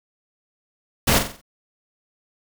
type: noise with echo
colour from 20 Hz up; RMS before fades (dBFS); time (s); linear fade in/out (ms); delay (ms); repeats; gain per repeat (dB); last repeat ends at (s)
pink; -17; 1.07-1.19; 10; 45; 5; -7; 1.415
effects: none